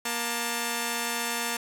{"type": "tone pair together", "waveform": "5% pulse", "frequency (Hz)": [236, 891], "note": ["A#3", "A5"], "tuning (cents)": [22, 22], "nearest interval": "octave + major seventh", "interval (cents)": 2300, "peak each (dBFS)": -19, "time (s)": [0.05, 1.57], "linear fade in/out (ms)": 5, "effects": []}